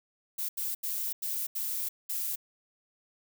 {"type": "noise bursts at uneven times", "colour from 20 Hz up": "violet", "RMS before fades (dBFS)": -33, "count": 6, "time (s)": [[0.38, 0.49], [0.57, 0.75], [0.83, 1.13], [1.22, 1.47], [1.55, 1.89], [2.09, 2.36]], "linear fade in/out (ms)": 10, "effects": []}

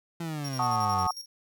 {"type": "exponential sweep", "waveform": "30% pulse", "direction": "down", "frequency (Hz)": [171.3, 89.3], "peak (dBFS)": -29, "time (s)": [0.2, 1.07], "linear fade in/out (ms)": 5}
{"type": "tone with tremolo", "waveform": "40% pulse", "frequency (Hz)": 5580, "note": "F8", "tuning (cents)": -2, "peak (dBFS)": -35, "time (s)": [0.44, 1.26], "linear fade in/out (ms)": 10, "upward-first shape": "square", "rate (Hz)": 11, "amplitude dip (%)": 70}
{"type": "chord", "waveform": "sine", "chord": "D# half-diminished seventh", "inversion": "first", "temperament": "equal", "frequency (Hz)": [740, 880, 1108.7, 1244.5], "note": ["F#5", "A5", "C#6", "D#6"], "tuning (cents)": [0, 0, 0, 0], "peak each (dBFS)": -30, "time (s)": [0.59, 1.11], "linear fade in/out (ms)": 2}
{"effects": []}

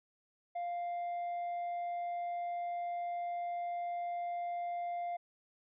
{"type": "tone with tanh clipping", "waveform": "sine", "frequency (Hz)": 698.5, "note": "F5", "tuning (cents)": 0, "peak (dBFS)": -36, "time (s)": [0.55, 5.17], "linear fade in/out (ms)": 10, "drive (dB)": 3, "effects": []}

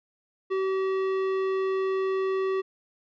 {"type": "tone with tanh clipping", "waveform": "sine", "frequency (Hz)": 382.1, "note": "G4", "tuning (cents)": -44, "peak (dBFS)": -26, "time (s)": [0.5, 2.62], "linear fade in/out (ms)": 20, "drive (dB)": 14, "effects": []}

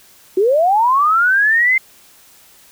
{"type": "linear sweep", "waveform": "sine", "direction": "up", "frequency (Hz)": [356.2, 2106], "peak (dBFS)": -10, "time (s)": [0.37, 1.78], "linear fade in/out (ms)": 5, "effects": ["white hiss -47 dBFS RMS until 2.71 s"]}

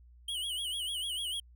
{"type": "tone with vibrato", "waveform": "square", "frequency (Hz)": 3101, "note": "G7", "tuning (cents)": -19, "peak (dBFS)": -34, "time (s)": [0.28, 1.4], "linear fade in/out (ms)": 5, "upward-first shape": "sine", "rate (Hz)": 6.7, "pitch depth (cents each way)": 130, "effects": ["added 60 Hz sine -54 dBFS peak until 1.55 s"]}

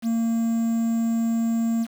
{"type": "tone with quantisation", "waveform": "triangle", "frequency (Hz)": 228.7, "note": "A#3", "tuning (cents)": -33, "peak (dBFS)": -18, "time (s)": [0.02, 1.87], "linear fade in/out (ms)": 50, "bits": 7, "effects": []}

